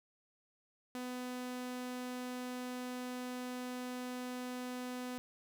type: tone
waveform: sawtooth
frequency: 250 Hz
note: B3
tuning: 21 cents sharp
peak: -36 dBFS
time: 0.95-5.18 s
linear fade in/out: 0 ms
effects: none